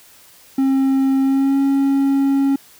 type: tone with pitch glide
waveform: triangle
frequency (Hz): 268.5 to 274.8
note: C4 to C#4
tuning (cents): +45 to -15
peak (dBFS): -11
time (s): 0.58-2.56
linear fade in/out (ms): 5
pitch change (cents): +40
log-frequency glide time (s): 1.22-1.58
effects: white hiss -47 dBFS RMS until 2.79 s

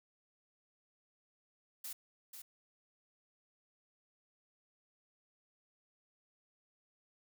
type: noise with echo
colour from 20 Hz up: blue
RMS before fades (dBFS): -44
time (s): 1.84-1.93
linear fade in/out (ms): 5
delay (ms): 490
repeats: 1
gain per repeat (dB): -6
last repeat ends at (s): 2.42
effects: none

